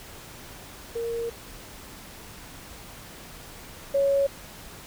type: tone pair in turn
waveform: sine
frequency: 464.6 / 555.3 Hz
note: A#4 / C#5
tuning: -6 / +3 cents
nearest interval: minor third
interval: 309 cents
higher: second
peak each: -27 / -19 dBFS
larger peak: second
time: 0.95-1.3 / 3.94-4.27 s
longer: first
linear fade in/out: 10 ms
effects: pink hiss -44 dBFS RMS until 4.86 s